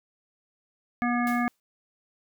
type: harmonic tone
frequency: 241.6 Hz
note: B3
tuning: 38 cents flat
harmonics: 1 / 3 / 5 / 7 / 9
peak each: -25 / -30 / -32 / -33 / -35 dBFS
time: 1.02-1.48 s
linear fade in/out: 0 ms
type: noise with exponential decay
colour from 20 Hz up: white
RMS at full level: -39 dBFS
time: 1.27-1.6 s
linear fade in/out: 1 ms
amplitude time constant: 70 ms
effects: none